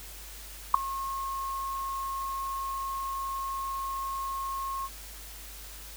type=tone with ADSR envelope; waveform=sine; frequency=1082 Hz; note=C#6; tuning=42 cents flat; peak=-9 dBFS; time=0.74-4.89 s; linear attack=5 ms; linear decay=3 ms; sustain=-22 dB; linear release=43 ms; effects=added 50 Hz sine -46 dBFS peak until 5.96 s + white hiss -46 dBFS RMS until 5.96 s